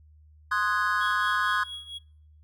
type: chord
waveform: triangle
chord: Ab dominant seventh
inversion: first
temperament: equal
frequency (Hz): 1046.5 / 1244.5 / 1480 / 1661.2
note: C6 / Eb6 / Gb6 / Ab6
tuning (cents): 0 / 0 / 0 / 0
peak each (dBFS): -27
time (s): 0.51-1.64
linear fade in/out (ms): 10
type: click train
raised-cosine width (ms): 0.3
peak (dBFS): -37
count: 22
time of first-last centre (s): 0.58-1.59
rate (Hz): 20.8
type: tone with tremolo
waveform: triangle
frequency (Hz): 3322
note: G#7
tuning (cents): 0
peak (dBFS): -32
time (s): 1-1.99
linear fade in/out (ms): 20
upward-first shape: triangle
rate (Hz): 4.4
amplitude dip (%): 80
effects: noise-tail reverb RT60 0.7 s tail -26 dB re dry + added 76 Hz sine -52 dBFS peak until 2.43 s